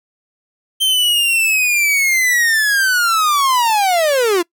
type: linear sweep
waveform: 45% pulse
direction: down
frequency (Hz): 3136 to 329.6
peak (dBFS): -12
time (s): 0.8-4.43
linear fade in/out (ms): 20
effects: noise-tail reverb RT60 0.1 s tail -24 dB re dry